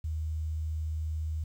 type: tone with quantisation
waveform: sine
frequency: 78.6 Hz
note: D#2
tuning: 18 cents sharp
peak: -30 dBFS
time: 0.04-1.44 s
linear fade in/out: 5 ms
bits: 10
effects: none